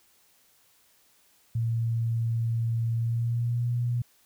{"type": "tone with pitch glide", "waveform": "sine", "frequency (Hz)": [115.1, 120.61], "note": ["A#2", "B2"], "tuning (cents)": [-22, -41], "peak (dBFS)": -24, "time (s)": [1.55, 4.02], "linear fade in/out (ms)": 5, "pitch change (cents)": 81, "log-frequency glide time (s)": [2.96, 3.7], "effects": ["white hiss -63 dBFS RMS until 4.25 s"]}